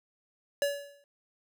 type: tone with exponential decay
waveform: square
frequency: 569 Hz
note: C#5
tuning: 45 cents sharp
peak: -24 dBFS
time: 0.62-1.04 s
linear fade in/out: 1 ms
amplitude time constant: 90 ms
effects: none